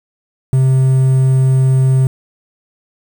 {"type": "tone with quantisation", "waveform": "triangle", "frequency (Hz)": 131.5, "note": "C3", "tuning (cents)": 9, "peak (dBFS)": -6, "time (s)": [0.53, 2.07], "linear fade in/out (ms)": 0, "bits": 6, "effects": []}